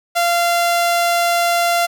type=tone; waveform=sawtooth; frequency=690 Hz; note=F5; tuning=21 cents flat; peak=-10 dBFS; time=0.15-1.87 s; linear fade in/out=20 ms; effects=none